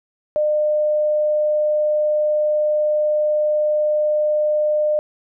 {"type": "tone", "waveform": "sine", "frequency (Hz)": 604, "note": "D5", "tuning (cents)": 48, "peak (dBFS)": -15, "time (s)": [0.36, 4.99], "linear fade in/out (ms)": 0, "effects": []}